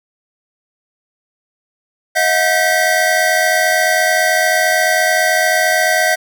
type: tone cluster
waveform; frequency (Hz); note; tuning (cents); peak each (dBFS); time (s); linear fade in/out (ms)
square; 633 / 722 / 1550 / 1953; D#5 / F#5 / G6 / B6; +30 / -43 / -20 / -20; -18; 2.15-6.16; 20
effects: none